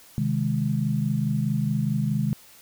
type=chord; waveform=sine; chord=Ab major; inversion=first; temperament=equal; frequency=130.81 / 155.56 / 207.7 Hz; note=C3 / Eb3 / Ab3; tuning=0 / 0 / 0 cents; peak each=-26 dBFS; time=0.18-2.33 s; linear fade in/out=0 ms; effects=white hiss -51 dBFS RMS until 2.61 s